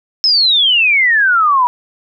sine exponential sweep, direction down, 5300 to 954 Hz, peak -8 dBFS, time 0.24-1.67 s, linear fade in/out 0 ms, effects none

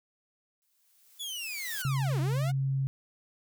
blue noise with exponential growth, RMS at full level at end -36 dBFS, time 0.62-1.82 s, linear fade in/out 0 ms, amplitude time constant 260 ms
sawtooth linear two-way sweep, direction down then up, 3484 to 293.7 to 746 Hz, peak -32 dBFS, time 1.19-2.52 s, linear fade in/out 20 ms, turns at 2.2 s
sine tone, 135.2 Hz, C#3, 43 cents flat, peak -26 dBFS, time 1.85-2.87 s, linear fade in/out 0 ms
effects none

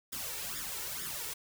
white noise with flanger, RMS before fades -39 dBFS, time 0.12-1.34 s, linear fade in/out 10 ms, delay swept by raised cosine 0.57 to 2.27 ms, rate 2.2 Hz, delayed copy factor +0.8, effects none

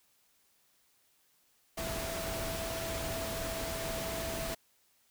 sine tone in noise, 659.3 Hz, E5, in tune, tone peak -39 dBFS, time 1.77-4.55 s, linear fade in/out 10 ms, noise pink, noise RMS -38 dBFS, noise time 1.77-4.55 s, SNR -4 dB, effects white hiss -70 dBFS RMS until 5.1 s

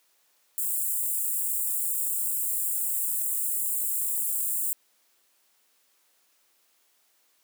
white high-pass noise, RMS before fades -28 dBFS, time 0.58-4.73 s, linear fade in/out 0 ms, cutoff 7400 Hz, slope 96 dB/octave, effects white hiss -67 dBFS RMS until 7.43 s + high-pass 300 Hz 12 dB/octave

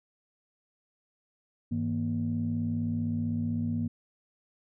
sine tone cluster, 101 / 160.5 / 236.3 Hz, G#2 / E3 / A#3, -48 / -46 / +24 cents, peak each -32 / -34 / -29 dBFS, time 1.71-3.88 s, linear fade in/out 10 ms, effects tanh soft clip ceiling -20 dBFS

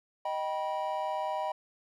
triangle chord, Eb augmented, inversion none, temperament just, 622.3 / 777.8 / 972.3 Hz, Eb5 / G5 / B5, 0 / -14 / -27 cents, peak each -33 dBFS, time 0.25-1.52 s, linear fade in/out 5 ms, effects none

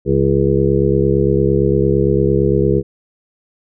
harmonic tone, 68.8 Hz, C#2, 12 cents flat, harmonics 1 / 2 / 3 / 5 / 6 / 7, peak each -21 / -17 / -20 / -18 / -16 / -20 dBFS, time 0.05-2.83 s, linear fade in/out 50 ms, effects none

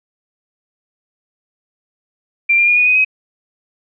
sine tone with pitch steps, 2369 / 2401 / 2433 / 2465 / 2498 / 2532 Hz, D7 / D7 / D#7 / D#7 / D#7 / D#7, +14 / +38 / -39 / -17 / +6 / +30 cents, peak -9 dBFS, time 2.49-3.048 s, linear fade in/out 10 ms, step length 93 ms, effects none

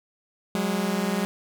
sawtooth tone pair together, 185 / 205.5 Hz, F#3 / G#3, 0 / -18 cents, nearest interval major second, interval 182 cents, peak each -23 / -22 dBFS, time 0.55-1.25 s, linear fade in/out 0 ms, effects none

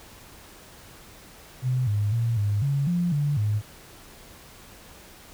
sine tone with pitch steps, 127.3 / 103.5 / 116.1 / 102.7 / 140 / 174.9 / 145.3 / 105.3 Hz, C3 / G#2 / A#2 / G#2 / C#3 / F3 / D3 / G#2, -47 / -5 / -7 / -19 / +18 / +3 / -18 / +24 cents, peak -21 dBFS, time 1.62-3.62 s, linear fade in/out 50 ms, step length 250 ms, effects pink hiss -48 dBFS RMS until 5.33 s

